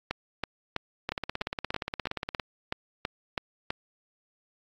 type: two click trains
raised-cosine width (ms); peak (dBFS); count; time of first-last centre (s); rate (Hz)
0.3; -15 / -13; 22 / 12; 1.12-2.348 / 0.11-3.705; 17.1 / 3.06
effects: AAC 48 kbps